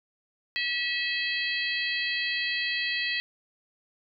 harmonic tone with a mistuned harmonic, 647 Hz, E5, 32 cents flat, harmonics 3 / 4 / 5 / 6 / 7, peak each -30 / -32 / -34 / -36 / -37 dBFS, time 0.56-3.2 s, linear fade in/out 0 ms, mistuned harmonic 6, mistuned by +83 cents, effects none

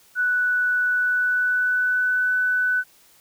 sine tone with pitch glide, 1482 to 1500.1 Hz, F#6 to F#6, +2 to +23 cents, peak -18 dBFS, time 0.15-2.84 s, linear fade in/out 50 ms, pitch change +21 cents, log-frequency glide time 0.87-2.34 s, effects white hiss -55 dBFS RMS until 3.2 s

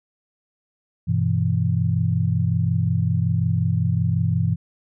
sine chord, E minor, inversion first, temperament equal, 98 / 123.47 / 164.81 Hz, G2 / B2 / E3, 0 / 0 / 0 cents, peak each -22 dBFS, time 1.07-4.56 s, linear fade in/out 20 ms, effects none

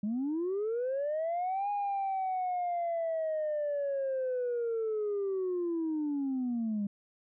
sine linear two-way sweep, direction up then down, 198.6 to 823 to 198.6 Hz, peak -28 dBFS, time 0.03-6.87 s, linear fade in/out 5 ms, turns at 1.7 s, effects tanh soft clip ceiling -27 dBFS

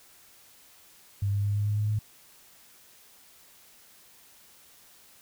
sine tone with pitch steps, 100 / 101.05 / 102.1 / 103.17 / 104.25 / 105.34 / 106.44 Hz, G2 / G#2 / G#2 / G#2 / G#2 / G#2 / G#2, +35 / -47 / -29 / -11 / +7 / +25 / +43 cents, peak -24 dBFS, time 1.22-1.99 s, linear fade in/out 5 ms, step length 110 ms, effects white hiss -56 dBFS RMS until 5.21 s

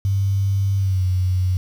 sine tone with pitch glide, 98 to 91.97 Hz, G2 to F#2, 0 to -10 cents, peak -16 dBFS, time 0.05-1.57 s, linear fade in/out 0 ms, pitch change -110 cents, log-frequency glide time 0.78-1.05 s, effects 7-bit

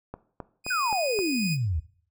click train, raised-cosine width 1 ms, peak -21 dBFS, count 5, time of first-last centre 0.14-1.19 s, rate 3.81 Hz
20% pulse tone, 2489 Hz, D#7, in tune, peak -24 dBFS, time 0.64-1.58 s, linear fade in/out 50 ms
sine exponential sweep, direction down, 1568 to 72.4 Hz, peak -24 dBFS, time 0.7-1.8 s, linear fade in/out 10 ms
effects noise-tail reverb RT60 0.5 s tail -17 dB re dry

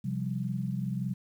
sine chord, C suspended fourth, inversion none, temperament equal, 130.81 / 174.61 / 196 Hz, C3 / F3 / G3, 0 / 0 / 0 cents, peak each -33 / -35 / -34 dBFS, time 0.04-1.14 s, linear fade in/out 10 ms, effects 10-bit

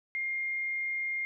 sine tone, 2121 Hz, C7, 23 cents sharp, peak -30 dBFS, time 0.15-1.25 s, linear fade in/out 0 ms, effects none

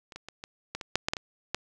clicks, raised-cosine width 0.2 ms, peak -28 / -23 / -23 / -22 / -16 / -20 / -6 / -9 / -10 / -18 / -11 dBFS, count 11, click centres 0.122 / 0.16 / 0.286 / 0.439 / 0.75 / 0.812 / 0.956 / 1.085 / 1.135 / 1.168 / 1.546 s, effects none

